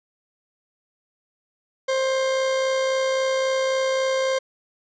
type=tone with amplitude modulation; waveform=40% pulse; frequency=528 Hz; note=C5; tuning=16 cents sharp; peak=-18 dBFS; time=1.88-4.39 s; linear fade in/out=10 ms; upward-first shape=sine; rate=63.7 Hz; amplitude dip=25%; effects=resampled to 16000 Hz + 10-bit